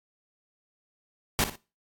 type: noise with echo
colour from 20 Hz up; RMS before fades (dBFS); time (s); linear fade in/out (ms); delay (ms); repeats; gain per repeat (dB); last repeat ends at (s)
pink; -24; 1.39-1.44; 0; 58; 2; -11; 1.556
effects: noise-tail reverb RT60 0.3 s tail -20 dB re dry + AAC 64 kbps